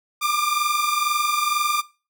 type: tone pair together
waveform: sawtooth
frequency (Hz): 1183.9 / 1206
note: D6 / D6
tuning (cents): +14 / +46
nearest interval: unison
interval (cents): 32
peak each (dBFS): -19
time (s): 0.21-1.82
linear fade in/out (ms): 20
effects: noise-tail reverb RT60 0.3 s tail -18 dB re dry